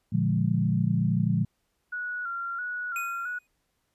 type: chord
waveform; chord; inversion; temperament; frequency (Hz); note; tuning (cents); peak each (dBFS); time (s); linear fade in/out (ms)
sine; Bb dominant seventh; none; equal; 116.54 / 146.83 / 174.61 / 207.7; Bb2 / D3 / F3 / Ab3; 0 / 0 / 0 / 0; -27 / -28 / -26 / -29; 0.12-1.45; 10
type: tone with vibrato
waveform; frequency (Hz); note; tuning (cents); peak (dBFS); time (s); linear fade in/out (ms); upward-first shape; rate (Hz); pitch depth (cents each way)
sine; 1422; F6; +31; -30; 1.92-3.39; 10; square; 1.5; 52
type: tone with exponential decay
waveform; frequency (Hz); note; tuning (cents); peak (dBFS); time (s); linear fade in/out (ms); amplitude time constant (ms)
square; 2489; D#7; 0; -30; 2.96-3.47; 1; 110
effects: pink hiss -75 dBFS RMS until 3.94 s + resampled to 32000 Hz